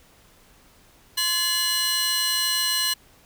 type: tone cluster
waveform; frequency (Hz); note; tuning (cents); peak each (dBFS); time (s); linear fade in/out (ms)
sawtooth; 1042 / 1708 / 2935 / 4106; C6 / G#6 / F#7 / C8; -7 / +48 / -15 / -33; -30 / -27 / -23 / -21; 1.17-2.94; 10
effects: pink hiss -55 dBFS RMS until 3.25 s